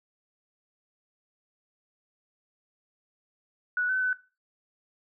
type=tone with pitch steps; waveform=sine; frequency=1472 / 1519 / 1506 Hz; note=F#6 / F#6 / F#6; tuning=-9 / +45 / +30 cents; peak=-24 dBFS; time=3.77-4.13 s; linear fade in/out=2 ms; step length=120 ms; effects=noise-tail reverb RT60 0.3 s tail -17 dB re dry